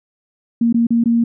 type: tone with dropouts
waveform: sine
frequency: 233.1 Hz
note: A#3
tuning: in tune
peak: -11 dBFS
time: 0.61-1.24 s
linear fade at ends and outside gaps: 5 ms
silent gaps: 0.727-0.743 / 0.869-0.905 / 1.039-1.057 s
effects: none